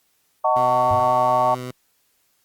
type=chord; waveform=sine; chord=D# half-diminished seventh; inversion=none; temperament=just; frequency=622.3 / 746.7 / 896 / 1120.1 Hz; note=D#5 / F#5 / A5 / C#6; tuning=0 / +16 / +31 / +18 cents; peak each=-21 dBFS; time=0.44-1.55 s; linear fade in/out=10 ms
type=tone with vibrato; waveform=15% pulse; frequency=125.9 Hz; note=B2; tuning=34 cents sharp; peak=-23 dBFS; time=0.56-1.71 s; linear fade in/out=2 ms; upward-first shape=sine; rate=7.2 Hz; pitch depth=9 cents each way
type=tone with exponential decay; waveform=sine; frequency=102.4 Hz; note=G#2; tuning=24 cents flat; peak=-20 dBFS; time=0.91-1.16 s; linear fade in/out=0 ms; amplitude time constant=54 ms
effects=white hiss -65 dBFS RMS until 2.44 s + Opus 48 kbps